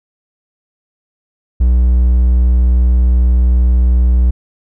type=tone; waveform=triangle; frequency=61.3 Hz; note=B1; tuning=12 cents flat; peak=-5 dBFS; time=1.6-4.31 s; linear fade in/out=10 ms; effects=none